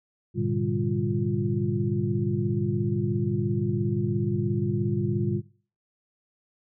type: tone cluster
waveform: sine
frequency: 105.2 / 122.2 / 148.1 / 198.8 / 350.2 Hz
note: G#2 / B2 / D3 / G3 / F4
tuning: +23 / -18 / +15 / +25 / +5 cents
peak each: -30 dBFS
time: 0.34-5.42 s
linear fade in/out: 50 ms
effects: noise-tail reverb RT60 0.4 s tail -17 dB re dry